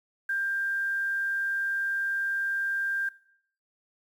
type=tone with quantisation; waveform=sine; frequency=1590 Hz; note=G6; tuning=24 cents sharp; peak=-26 dBFS; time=0.29-3.09 s; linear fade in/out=5 ms; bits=9; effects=noise-tail reverb RT60 0.6 s tail -18 dB re dry